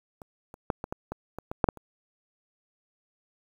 clicks, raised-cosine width 1 ms, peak -29 / -30 / -11 / -19 / -18 / -19 / -22 / -19 / -6 / -8 / -30 dBFS, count 11, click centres 0.218 / 0.541 / 0.702 / 0.841 / 0.925 / 1.12 / 1.386 / 1.515 / 1.642 / 1.688 / 1.773 s, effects 8-bit

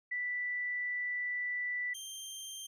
sine / 20% pulse tone pair in turn, 1973 / 3162 Hz, B6 / G7, -2 / +14 cents, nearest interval minor sixth, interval 816 cents, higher second, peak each -33 / -37 dBFS, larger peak first, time 0.11-1.94 / 1.94-2.67 s, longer first, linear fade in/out 10 ms, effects none

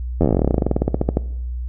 slowing click train, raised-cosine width 2 ms, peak -3 dBFS, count 28, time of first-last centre 0.21-1.171 s, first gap 11 ms, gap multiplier 1.08, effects noise-tail reverb RT60 0.8 s tail -19 dB re dry + added 61 Hz sine -23 dBFS peak until 1.68 s

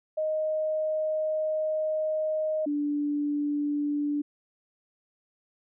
sine tone pair in turn, 622.3 / 292 Hz, D#5 / D4, 0 / -10 cents, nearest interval octave + minor second, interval 1310 cents, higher first, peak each -25 dBFS, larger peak neither, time 0.17-2.66 / 2.66-4.22 s, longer first, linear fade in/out 10 ms, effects none

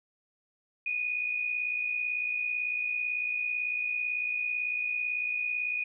sine tone pair together, 2463 / 2521 Hz, D#7 / D#7, -18 / +22 cents, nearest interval unison, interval 40 cents, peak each -29 / -37 dBFS, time 0.86-5.84 s, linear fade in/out 5 ms, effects none

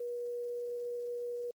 sine tone with quantisation, 481.9 Hz, B4, 43 cents flat, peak -35 dBFS, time 0-1.51 s, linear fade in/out 5 ms, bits 10, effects Opus 24 kbps

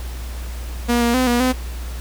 sawtooth tone with pitch steps, 239 / 236.3 / 255.7 / 240.5 / 255.3 Hz, A#3 / A#3 / C4 / B3 / C4, +43 / +24 / -40 / -46 / -42 cents, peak -11 dBFS, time 0.88-1.53 s, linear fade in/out 20 ms, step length 130 ms, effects added 60 Hz sine -26 dBFS peak until 2 s + pink hiss -38 dBFS RMS until 2 s

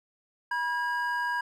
triangle tone pair together, 970 / 1631.3 Hz, B5 / G#6, -31 / -31 cents, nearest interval major sixth, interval 900 cents, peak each -28 dBFS, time 0.51-1.41 s, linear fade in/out 5 ms, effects none

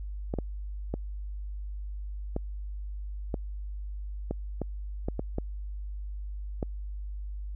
clicks, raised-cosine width 2 ms, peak -17 dBFS, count 11, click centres 0.339 / 0.387 / 0.94 / 2.364 / 3.342 / 4.31 / 4.617 / 5.085 / 5.194 / 5.384 / 6.628 s, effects added 50 Hz sine -34 dBFS peak until 7.55 s

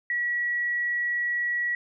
sine tone, 1928 Hz, B6, 42 cents flat, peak -24 dBFS, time 0.1-1.75 s, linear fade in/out 2 ms, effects none

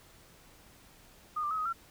sine tone with pitch steps, 1229 / 1185 / 1281 / 1254 / 1358 Hz, D#6 / D6 / E6 / D#6 / F6, -22 / +15 / -50 / +13 / -49 cents, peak -30 dBFS, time 1.36-1.73 s, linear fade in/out 10 ms, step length 74 ms, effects pink hiss -58 dBFS RMS until 1.9 s

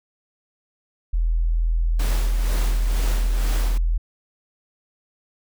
sine tone, 41.24 Hz, E1, 2 cents sharp, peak -17 dBFS, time 1.13-3.98 s, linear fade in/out 10 ms
pink noise with tremolo, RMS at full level -31 dBFS, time 1.99-3.78 s, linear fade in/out 5 ms, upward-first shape sine, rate 2.1 Hz, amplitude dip 55%
effects none

